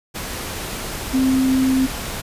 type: tone in noise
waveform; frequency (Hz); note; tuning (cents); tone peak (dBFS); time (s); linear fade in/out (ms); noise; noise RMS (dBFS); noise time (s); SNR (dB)
sine; 262.1; C4; +3; -14; 1.13-1.87; 20; pink; -28; 0.14-2.22; +11
effects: resampled to 32000 Hz